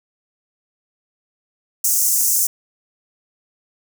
pink high-pass noise, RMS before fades -17 dBFS, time 1.84-2.47 s, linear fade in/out 5 ms, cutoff 6000 Hz, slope 48 dB/octave, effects none

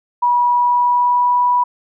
sine tone with pitch glide, 970 to 980.7 Hz, B5 to B5, -31 to -12 cents, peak -11 dBFS, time 0.22-1.64 s, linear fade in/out 10 ms, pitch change +19 cents, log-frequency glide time 0.44-1.43 s, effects none

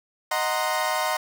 30% pulse chord, C half-diminished seventh, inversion first, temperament equal, 622.3 / 740 / 932.3 / 1046.5 Hz, Eb5 / Gb5 / Bb5 / C6, 0 / 0 / 0 / 0 cents, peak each -26 dBFS, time 0.31-1.17 s, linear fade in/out 5 ms, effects none

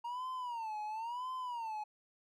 triangle tone with vibrato, 932.3 Hz, A#5, in tune, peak -36 dBFS, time 0.04-1.84 s, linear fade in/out 10 ms, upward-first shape sine, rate 0.97 Hz, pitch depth 170 cents each way, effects none

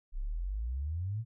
sine exponential sweep, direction up, 30.77 to 118 Hz, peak -32 dBFS, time 0.12-1.25 s, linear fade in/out 50 ms, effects none

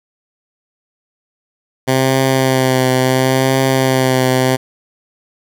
10% pulse tone with vibrato, 130.81 Hz, C3, in tune, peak -3 dBFS, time 1.87-4.57 s, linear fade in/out 20 ms, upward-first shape triangle, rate 0.72 Hz, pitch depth 31 cents each way, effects none

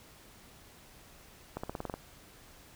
accelerating click train, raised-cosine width 1 ms, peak -22 dBFS, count 8, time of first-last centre 1.57-1.94 s, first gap 65 ms, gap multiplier 0.93, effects pink hiss -56 dBFS RMS until 2.75 s

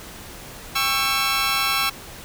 15% pulse chord, C# diminished, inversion second, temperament just, 798.3 / 1108.7 / 1330.5 Hz, G5 / C#6 / E6, +31 / 0 / +16 cents, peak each -22 / -17 / -16 dBFS, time 0.75-1.9 s, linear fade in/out 10 ms, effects pink hiss -39 dBFS RMS until 2.24 s

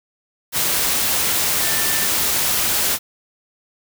sine tone in noise, 1779 Hz, A6, 19 cents sharp, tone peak -28 dBFS, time 1.59-2.09 s, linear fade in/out 50 ms, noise white, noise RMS -19 dBFS, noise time 0.52-2.99 s, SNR -12 dB, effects none

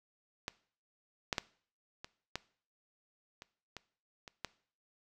clicks, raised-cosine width 0.2 ms, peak -19 / -14 / -14 / -26 / -18 / -30 / -26 / -30 / -19 dBFS, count 9, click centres 0.481 / 1.328 / 1.382 / 2.045 / 2.356 / 3.421 / 3.767 / 4.278 / 4.447 s, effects noise-tail reverb RT60 0.5 s tail -20 dB re dry

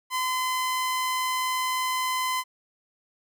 sawtooth tone, 1023 Hz, C6, 39 cents flat, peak -21 dBFS, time 0.1-2.44 s, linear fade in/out 50 ms, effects none

